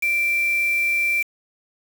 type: tone with quantisation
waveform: sine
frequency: 2351 Hz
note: D7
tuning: 1 cent sharp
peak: -18 dBFS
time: 0.02-1.23 s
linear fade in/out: 10 ms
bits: 5
effects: none